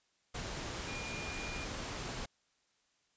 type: tone in noise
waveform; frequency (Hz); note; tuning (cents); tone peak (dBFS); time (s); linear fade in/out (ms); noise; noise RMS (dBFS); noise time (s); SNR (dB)
sine; 2420; D#7; -49; -44; 0.87-1.65; 10; pink; -41; 0.34-2.26; -6
effects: white hiss -75 dBFS RMS until 3.16 s + resampled to 16000 Hz